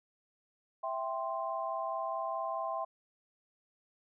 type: chord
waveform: sine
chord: C major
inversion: first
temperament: equal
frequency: 659.3 / 784 / 1046.5 Hz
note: E5 / G5 / C6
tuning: 0 / 0 / 0 cents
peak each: -37 / -39 / -37 dBFS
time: 0.83-2.85 s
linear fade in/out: 10 ms
effects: none